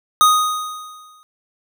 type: tone with exponential decay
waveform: square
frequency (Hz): 1244.5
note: D#6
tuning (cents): 0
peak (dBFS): -8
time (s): 0.21-1.23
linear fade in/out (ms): 0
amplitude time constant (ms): 220
effects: none